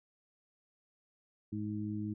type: harmonic tone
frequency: 105.4 Hz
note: G#2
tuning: 26 cents sharp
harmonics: 1 / 2 / 3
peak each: -40 / -38 / -40 dBFS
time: 1.52-2.14 s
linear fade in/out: 10 ms
effects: none